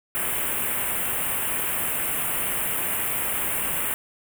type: band-stop noise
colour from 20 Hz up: white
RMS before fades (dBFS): -26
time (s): 0.15-3.94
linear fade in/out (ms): 0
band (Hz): 3000 to 8500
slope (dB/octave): 48
effects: none